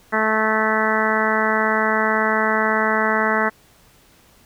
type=harmonic tone; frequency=218.1 Hz; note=A3; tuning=15 cents flat; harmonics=1 / 2 / 3 / 4 / 5 / 6 / 7 / 8 / 9; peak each=-25 / -25 / -25 / -25 / -25 / -25 / -25 / -25 / -25 dBFS; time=0.12-3.5 s; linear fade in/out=20 ms; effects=pink hiss -53 dBFS RMS until 4.45 s